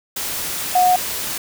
sine tone in noise, 728 Hz, F#5, 28 cents flat, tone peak -11 dBFS, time 0.75-0.96 s, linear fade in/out 5 ms, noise white, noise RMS -25 dBFS, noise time 0.16-1.38 s, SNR +11 dB, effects none

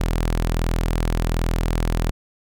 sawtooth tone, 41.31 Hz, E1, 4 cents sharp, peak -15 dBFS, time 0-2.11 s, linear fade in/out 10 ms, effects none

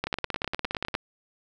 two click trains, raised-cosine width 0.3 ms, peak -11 / -14 dBFS, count 10 / 16, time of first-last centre 0.04-0.951 / 0.07-0.942 s, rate 9.88 / 17.2 Hz, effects none

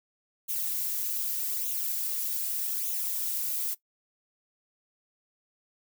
violet noise with flanger, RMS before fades -31 dBFS, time 0.48-3.75 s, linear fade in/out 20 ms, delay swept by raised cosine 0.3 to 3.4 ms, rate 0.83 Hz, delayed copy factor +0.6, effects noise-tail reverb RT60 0.1 s tail -18 dB re dry

